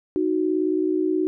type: tone pair together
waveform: sine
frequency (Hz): 311.3 / 370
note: D#4 / F#4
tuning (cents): +1 / 0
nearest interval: minor third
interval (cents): 299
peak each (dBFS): -22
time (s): 0.16-1.27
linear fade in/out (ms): 0
effects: none